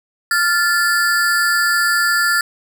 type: ring-modulated tone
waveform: square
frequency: 1568 Hz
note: G6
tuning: in tune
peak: -11 dBFS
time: 0.31-2.41 s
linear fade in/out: 2 ms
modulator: 177 Hz
effects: none